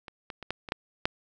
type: clicks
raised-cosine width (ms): 0.3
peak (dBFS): -25 / -21 / -24 / -14 / -23 / -11 / -8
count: 7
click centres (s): 0.082 / 0.302 / 0.427 / 0.506 / 0.688 / 0.721 / 1.055
effects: none